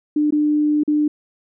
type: tone with dropouts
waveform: sine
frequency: 299.1 Hz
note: D4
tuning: 32 cents sharp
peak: -14 dBFS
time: 0.16-1.08 s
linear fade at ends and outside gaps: 5 ms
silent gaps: 0.307-0.323 / 0.835-0.877 s
effects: none